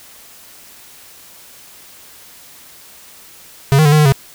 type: tone with pitch steps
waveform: square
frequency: 137.8 / 155.7 / 146 / 153.1 / 150.9 / 136.6 Hz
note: C#3 / D#3 / D3 / D#3 / D3 / C#3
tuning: -10 / +2 / -10 / -28 / +47 / -25 cents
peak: -8 dBFS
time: 3.72-4.122 s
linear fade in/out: 0 ms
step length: 67 ms
effects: white hiss -41 dBFS RMS until 4.34 s